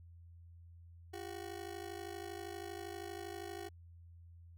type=ring-modulated tone; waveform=30% pulse; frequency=372.2 Hz; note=F#4; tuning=10 cents sharp; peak=-38 dBFS; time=1.13-3.69 s; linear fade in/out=10 ms; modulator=26.3 Hz; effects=added 85 Hz sine -54 dBFS peak until 4.57 s